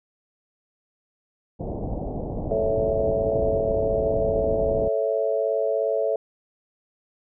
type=low-pass noise; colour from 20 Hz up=pink; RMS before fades=-29 dBFS; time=1.59-4.89 s; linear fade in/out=20 ms; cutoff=760 Hz; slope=48 dB/octave
type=chord; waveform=sine; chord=A major; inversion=none; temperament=equal with one note detuned; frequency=440 / 556.6 / 659.3 Hz; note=A4 / C#5 / E5; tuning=0 / +7 / 0 cents; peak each=-25 dBFS; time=2.51-6.16 s; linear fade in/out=2 ms
effects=none